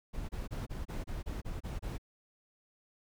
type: noise bursts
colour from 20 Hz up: brown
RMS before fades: -38 dBFS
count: 10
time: 0.13-1.982 s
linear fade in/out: 20 ms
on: 160 ms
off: 28 ms
effects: none